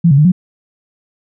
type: tone with pitch steps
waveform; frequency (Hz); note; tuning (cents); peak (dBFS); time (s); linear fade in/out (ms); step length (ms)
sine; 169.1 / 138.1 / 150.2 / 181.4; E3 / C#3 / D3 / F#3; +44 / -6 / +39 / -34; -5; 0.04-0.32; 10; 70
effects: none